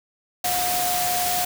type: tone in noise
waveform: sine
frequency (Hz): 718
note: F5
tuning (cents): +48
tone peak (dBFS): -24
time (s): 0.44-1.45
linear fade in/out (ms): 5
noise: white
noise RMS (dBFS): -25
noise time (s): 0.44-1.45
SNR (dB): -2
effects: none